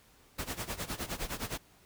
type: noise with tremolo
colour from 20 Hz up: pink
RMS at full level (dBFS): -35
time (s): 0.38-1.58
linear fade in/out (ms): 10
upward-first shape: sine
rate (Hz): 9.7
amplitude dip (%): 85
effects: pink hiss -62 dBFS RMS until 1.85 s